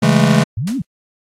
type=chord; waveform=square; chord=A major seventh; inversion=first; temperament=just; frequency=137.5 / 165 / 206.2 / 220 Hz; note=C#3 / E3 / G#3 / A3; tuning=-14 / +2 / -12 / 0 cents; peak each=-16 dBFS; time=0.02-0.44 s; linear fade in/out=10 ms
type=linear two-way sweep; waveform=sine; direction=up then down; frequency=89.5 to 288 to 126.6 Hz; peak=-17 dBFS; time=0.57-0.82 s; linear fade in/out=5 ms; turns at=0.77 s
type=noise with exponential decay; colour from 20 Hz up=white; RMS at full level=-25 dBFS; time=0.67-0.85 s; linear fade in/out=5 ms; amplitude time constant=39 ms
effects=low-pass 9000 Hz 12 dB/octave + AAC 48 kbps